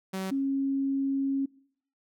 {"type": "tone pair in turn", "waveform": ["sawtooth", "sine"], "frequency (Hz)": [190, 272.9], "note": ["F#3", "C#4"], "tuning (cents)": [46, -27], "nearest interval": "tritone", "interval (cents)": 627, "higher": "second", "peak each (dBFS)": [-27, -25], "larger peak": "second", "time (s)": [[0.13, 0.31], [0.31, 1.46]], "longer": "second", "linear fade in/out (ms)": 10, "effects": ["noise-tail reverb RT60 0.6 s tail -22 dB re dry"]}